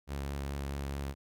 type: tone with vibrato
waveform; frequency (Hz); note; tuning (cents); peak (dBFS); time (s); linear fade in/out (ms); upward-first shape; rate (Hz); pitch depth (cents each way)
sawtooth; 69.7; C#2; +10; -31; 0.07-1.15; 50; sine; 4.7; 17
effects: none